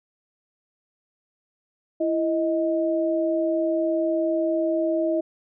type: tone pair together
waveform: sine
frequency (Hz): 332.5 / 628.3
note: E4 / D#5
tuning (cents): +15 / +17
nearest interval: major seventh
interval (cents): 1102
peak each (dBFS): -23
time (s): 2-5.21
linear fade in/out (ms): 10
effects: none